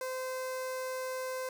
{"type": "tone with notch filter", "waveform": "sawtooth", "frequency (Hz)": 516, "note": "C5", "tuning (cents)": -24, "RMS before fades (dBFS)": -37, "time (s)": [0.01, 1.49], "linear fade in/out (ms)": 2, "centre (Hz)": 3200, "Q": 1.6, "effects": []}